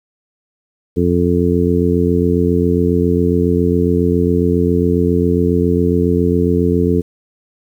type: harmonic tone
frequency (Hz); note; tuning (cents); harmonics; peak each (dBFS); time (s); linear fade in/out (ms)
87.31; F2; 0; 1 / 2 / 3 / 4 / 5; -18 / -17 / -17 / -19 / -17; 0.96-7.02; 20
effects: 8-bit